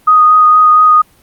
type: tone with vibrato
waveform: sine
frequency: 1243 Hz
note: D#6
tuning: 2 cents flat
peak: -3 dBFS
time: 0.07-1.02 s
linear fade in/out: 10 ms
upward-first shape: sine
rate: 4.3 Hz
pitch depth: 11 cents each way
effects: pink hiss -48 dBFS RMS until 1.22 s + Opus 32 kbps